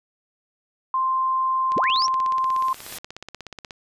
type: tone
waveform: sine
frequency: 1046.5 Hz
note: C6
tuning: in tune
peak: -19 dBFS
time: 0.94-2.73 s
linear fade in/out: 2 ms
type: click train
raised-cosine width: 0.2 ms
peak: -19 dBFS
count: 34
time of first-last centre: 1.72-3.708 s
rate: 16.6 Hz
type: linear sweep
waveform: sine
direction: up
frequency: 58.27 to 5830 Hz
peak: -21 dBFS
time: 1.76-2.07 s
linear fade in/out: 10 ms
type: noise with exponential growth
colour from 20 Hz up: white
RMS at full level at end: -33 dBFS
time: 2.15-2.98 s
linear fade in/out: 0 ms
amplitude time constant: 180 ms
effects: resampled to 32000 Hz